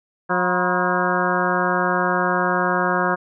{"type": "harmonic tone with a mistuned harmonic", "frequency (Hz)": 180, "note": "F#3", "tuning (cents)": -47, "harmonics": [1, 2, 3, 4, 5, 6, 7, 8, 9], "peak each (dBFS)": [-26, -26, -26, -26, -26, -26, -26, -26, -26], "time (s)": [0.29, 3.16], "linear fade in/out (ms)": 20, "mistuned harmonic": 5, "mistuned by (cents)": 110, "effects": []}